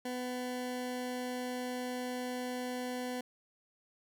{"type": "tone", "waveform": "20% pulse", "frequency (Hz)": 250, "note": "B3", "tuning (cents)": 21, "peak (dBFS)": -31, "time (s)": [0.05, 3.21], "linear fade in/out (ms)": 5, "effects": []}